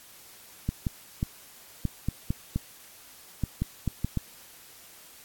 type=clicks; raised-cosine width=5 ms; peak=-14 dBFS; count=12; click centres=0.69 / 0.868 / 1.229 / 1.853 / 2.086 / 2.305 / 2.56 / 3.437 / 3.62 / 3.877 / 4.046 / 4.173 s; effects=white hiss -51 dBFS RMS until 5.24 s + AAC 64 kbps